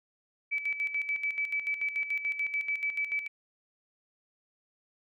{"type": "tone with tremolo", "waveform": "sine", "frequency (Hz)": 2300, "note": "D7", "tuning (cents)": -37, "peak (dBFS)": -27, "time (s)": [0.51, 3.28], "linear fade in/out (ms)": 20, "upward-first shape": "square", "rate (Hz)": 6.9, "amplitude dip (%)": 65, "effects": []}